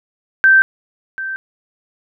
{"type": "tone with echo", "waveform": "sine", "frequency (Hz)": 1558, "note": "G6", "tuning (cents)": -11, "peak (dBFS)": -6, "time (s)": [0.44, 0.62], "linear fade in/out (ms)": 0, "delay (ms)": 740, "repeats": 1, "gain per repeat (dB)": -15, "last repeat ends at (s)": 1.36, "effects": []}